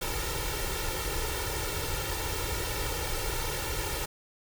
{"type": "noise with comb filter", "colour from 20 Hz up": "pink", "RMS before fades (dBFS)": -32, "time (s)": [0.01, 4.06], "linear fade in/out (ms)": 10, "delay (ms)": 2.2, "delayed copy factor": 0.9, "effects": []}